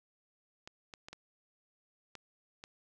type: clicks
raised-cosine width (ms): 0.2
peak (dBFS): -29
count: 6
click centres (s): 0.675 / 0.938 / 1.085 / 1.13 / 2.153 / 2.639
effects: none